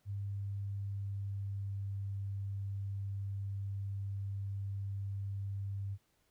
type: tone with pitch glide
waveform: sine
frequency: 100 to 98.91 Hz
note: G2 to G2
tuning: +35 to +16 cents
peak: -36 dBFS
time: 0.05-5.98 s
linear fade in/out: 50 ms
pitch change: -19 cents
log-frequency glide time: 0.17-1.89 s
effects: pink hiss -75 dBFS RMS until 6.3 s